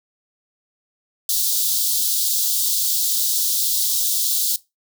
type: high-pass noise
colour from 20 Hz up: white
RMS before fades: -20 dBFS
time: 1.29-4.56 s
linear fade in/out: 2 ms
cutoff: 3500 Hz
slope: 48 dB/octave
effects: noise-tail reverb RT60 0.2 s tail -19 dB re dry